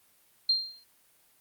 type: tone with exponential decay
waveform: sine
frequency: 4186 Hz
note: C8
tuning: in tune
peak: -19 dBFS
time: 0.49-0.84 s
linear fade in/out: 5 ms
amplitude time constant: 76 ms
effects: white hiss -64 dBFS RMS until 1.4 s + Opus 32 kbps